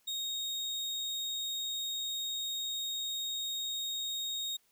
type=tone; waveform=35% pulse; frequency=3729 Hz; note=A#7; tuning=in tune; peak=-32 dBFS; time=0.07-4.57 s; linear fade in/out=10 ms; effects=white hiss -71 dBFS RMS until 4.71 s